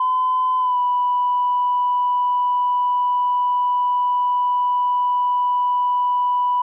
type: tone with pitch glide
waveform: sine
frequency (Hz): 1017 to 986.3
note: C6 to B5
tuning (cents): -50 to -3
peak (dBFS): -15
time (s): 0-6.62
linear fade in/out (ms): 5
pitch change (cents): -53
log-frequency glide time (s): 0.58-0.78
effects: tanh soft clip ceiling -11 dBFS